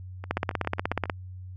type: two click trains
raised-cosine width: 0.5 ms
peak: -23 / -10 dBFS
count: 7 / 14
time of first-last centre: 0.24-1.056 / 0.31-1.098 s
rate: 7.35 / 16.5 Hz
effects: added 92 Hz sine -38 dBFS peak until 1.56 s